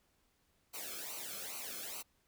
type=noise with flanger; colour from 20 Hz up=white; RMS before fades=-44 dBFS; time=0.73-2.03 s; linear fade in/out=20 ms; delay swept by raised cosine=0.57 to 1.08 ms; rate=2.4 Hz; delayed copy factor=-0.85; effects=pink hiss -75 dBFS RMS until 2.27 s